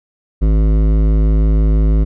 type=tone with hard clipping; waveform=sine; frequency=53 Hz; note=G#1; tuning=36 cents sharp; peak=-11 dBFS; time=0.41-2.05 s; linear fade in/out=20 ms; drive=14 dB; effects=none